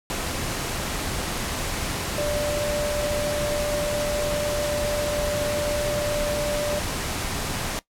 sine tone in noise, 590 Hz, D5, 8 cents sharp, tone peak -24 dBFS, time 2.18-6.79 s, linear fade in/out 0 ms, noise pink, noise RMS -28 dBFS, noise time 0.1-7.79 s, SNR +1 dB, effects noise-tail reverb RT60 0.1 s tail -18 dB re dry + low-pass 12000 Hz 12 dB/octave

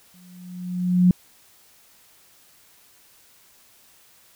sine tone with exponential growth, 180 Hz, F#3, 47 cents flat, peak -10 dBFS, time 0.14-1.11 s, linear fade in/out 2 ms, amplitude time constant 210 ms, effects white hiss -55 dBFS RMS until 4.35 s

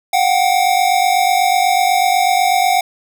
square tone pair together, 720 / 768.1 Hz, F#5 / G5, -47 / -35 cents, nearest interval minor second, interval 112 cents, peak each -15 dBFS, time 0.13-2.81 s, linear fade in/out 5 ms, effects none

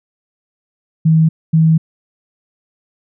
sine tone pair in turn, 160 / 160.62 Hz, D#3 / E3, +49 / -45 cents, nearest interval unison, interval 6 cents, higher second, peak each -7 dBFS, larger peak neither, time 1.05-1.29 / 1.53-1.78 s, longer second, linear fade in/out 10 ms, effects none

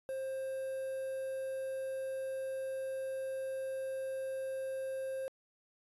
triangle tone with quantisation, 530 Hz, C5, 22 cents sharp, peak -34 dBFS, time 0.09-5.28 s, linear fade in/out 0 ms, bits 9, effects resampled to 24000 Hz

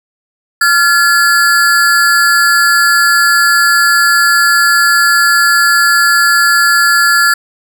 square ring-modulated tone, 1545 Hz, G6, 26 cents flat, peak -4 dBFS, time 0.61-7.34 s, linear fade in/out 5 ms, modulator 160 Hz, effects none

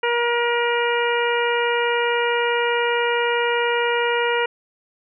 harmonic tone, 475.3 Hz, A#4, 34 cents sharp, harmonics 1 / 2 / 3 / 4 / 5 / 6, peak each -21 / -24 / -26 / -27 / -28 / -29 dBFS, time 0.03-4.46 s, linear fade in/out 5 ms, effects none

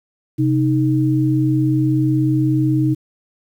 sine tone pair together, 130.9 / 310.9 Hz, C3 / D#4, +1 / -1 cents, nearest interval octave + minor third, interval 1498 cents, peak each -16 dBFS, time 0.38-2.95 s, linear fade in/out 20 ms, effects 8-bit

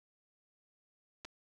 clicks, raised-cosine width 0.2 ms, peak -29 dBFS, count 2, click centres 1.248 / 1.251 s, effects none

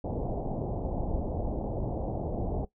pink low-pass noise, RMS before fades -32 dBFS, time 0.04-2.65 s, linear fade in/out 5 ms, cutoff 800 Hz, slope 48 dB/octave, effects noise-tail reverb RT60 0.1 s tail -17 dB re dry

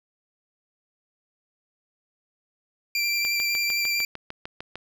25% pulse tone with vibrato, 2361 Hz, D7, 9 cents sharp, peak -19 dBFS, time 2.95-4.05 s, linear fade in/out 2 ms, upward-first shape square, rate 11 Hz, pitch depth 13 cents each way
click train, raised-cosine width 0.3 ms, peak -19 dBFS, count 11, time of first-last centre 3.25-4.756 s, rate 6.64 Hz
effects none

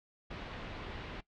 pink low-pass noise, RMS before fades -44 dBFS, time 0.3-1.21 s, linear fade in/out 10 ms, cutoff 3600 Hz, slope 24 dB/octave, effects noise-tail reverb RT60 0.1 s tail -18 dB re dry

